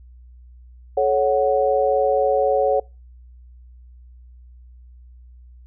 sine chord, F# minor, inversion first, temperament equal with one note detuned, 430.4 / 554.4 / 740 Hz, A4 / C#5 / F#5, -38 / 0 / 0 cents, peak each -21 / -18 / -21 dBFS, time 0.97-2.8 s, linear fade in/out 5 ms, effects noise-tail reverb RT60 0.3 s tail -26 dB re dry + added 61 Hz sine -42 dBFS peak until 5.66 s

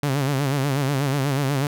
sawtooth tone with vibrato, 138.59 Hz, C#3, in tune, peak -16 dBFS, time 0.03-1.67 s, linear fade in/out 2 ms, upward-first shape sine, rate 8.2 Hz, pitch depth 100 cents each way, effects none

